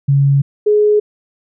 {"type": "tone pair in turn", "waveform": "sine", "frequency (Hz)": [139.5, 419.8], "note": ["C#3", "G#4"], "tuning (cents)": [11, 19], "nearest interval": "octave + perfect fifth", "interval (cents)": 1908, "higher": "second", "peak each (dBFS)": -8, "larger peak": "neither", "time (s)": [[0.08, 0.42], [0.66, 1]], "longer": "neither", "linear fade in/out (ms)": 10, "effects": []}